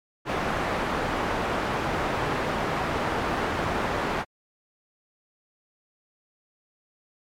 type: low-pass noise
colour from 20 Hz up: white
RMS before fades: -27 dBFS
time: 0.25-4.25 s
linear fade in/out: 50 ms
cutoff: 1200 Hz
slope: 12 dB/octave
effects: MP3 96 kbps